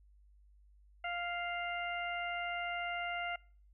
harmonic tone, 698.5 Hz, F5, in tune, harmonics 1 / 2 / 3 / 4, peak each -39 / -42 / -41 / -45 dBFS, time 1.04-3.36 s, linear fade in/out 5 ms, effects noise-tail reverb RT60 0.5 s tail -26 dB re dry + added 50 Hz sine -60 dBFS peak until 3.73 s

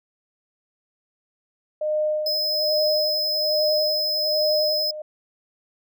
sine tone with tremolo, 611 Hz, D#5, 32 cents flat, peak -19 dBFS, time 1.81-5.02 s, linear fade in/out 5 ms, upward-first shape sine, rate 1.2 Hz, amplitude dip 75%
square tone, 5100 Hz, D#8, 42 cents sharp, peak -22 dBFS, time 2.26-4.91 s, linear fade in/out 5 ms
effects none

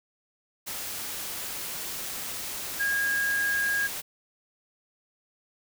sine tone in noise, 1634 Hz, G#6, 29 cents flat, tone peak -24 dBFS, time 2.79-3.88 s, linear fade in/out 20 ms, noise white, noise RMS -35 dBFS, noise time 0.66-4.02 s, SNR +8 dB, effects none

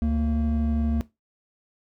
triangle tone pair together, 72 / 228.4 Hz, D2 / A#3, -34 / -35 cents, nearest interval octave + minor sixth, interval 1999 cents, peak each -21 dBFS, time 0.02-1.01 s, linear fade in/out 0 ms, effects noise-tail reverb RT60 0.2 s tail -18 dB re dry + tanh soft clip ceiling -14 dBFS

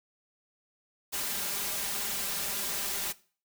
white noise with comb filter, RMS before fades -33 dBFS, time 1.12-3.13 s, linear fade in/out 20 ms, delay 5 ms, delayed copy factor +0.75, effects noise-tail reverb RT60 0.4 s tail -19 dB re dry

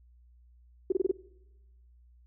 sine tone bursts, 373.9 Hz, F#4, 18 cents sharp, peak -22 dBFS, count 5, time 0.9-1.114 s, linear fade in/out 5 ms, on 22 ms, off 26 ms, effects noise-tail reverb RT60 1.0 s tail -22 dB re dry + added 60 Hz sine -56 dBFS peak until 2.26 s

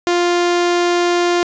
sawtooth tone, 350 Hz, F4, 4 cents sharp, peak -9 dBFS, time 0.07-1.43 s, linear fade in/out 0 ms, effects resampled to 16000 Hz + 7-bit

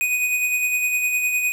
square tone with tremolo, 2489 Hz, D#7, in tune, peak -18 dBFS, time 0.01-1.52 s, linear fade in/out 0 ms, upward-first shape sine, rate 9.8 Hz, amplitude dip 40%, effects 8-bit

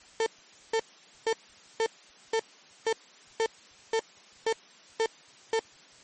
35% pulse tone bursts, 448.6 Hz, A4, 34 cents sharp, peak -22 dBFS, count 11, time 0.2-5.593 s, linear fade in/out 2 ms, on 63 ms, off 470 ms, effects white hiss -54 dBFS RMS until 6.03 s + MP3 32 kbps

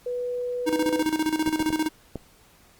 sine tone with pitch glide, 491.8 to 497.8 Hz, B4 to B4, -7 to +14 cents, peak -26 dBFS, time 0.06-1.02 s, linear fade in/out 5 ms, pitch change +21 cents, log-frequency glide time 0.77-0.84 s
square tone with tremolo, 312.6 Hz, D#4, 8 cents sharp, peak -21 dBFS, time 0.66-1.89 s, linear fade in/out 20 ms, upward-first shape square, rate 15 Hz, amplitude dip 70%
clicks, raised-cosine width 2 ms, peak -18 dBFS, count 4, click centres 1.476 / 1.603 / 1.704 / 2.157 s
effects pink hiss -56 dBFS RMS until 2.79 s + Opus 48 kbps

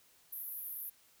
white band-pass noise, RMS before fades -43 dBFS, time 0.32-0.9 s, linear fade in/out 10 ms, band 11000 to 15000 Hz, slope 96 dB/octave, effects white hiss -66 dBFS RMS until 1.2 s

